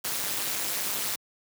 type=noise with amplitude modulation; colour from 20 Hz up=white; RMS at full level=-26 dBFS; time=0.04-1.16 s; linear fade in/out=10 ms; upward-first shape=sine; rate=207 Hz; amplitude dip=100%; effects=high-pass 100 Hz 12 dB/octave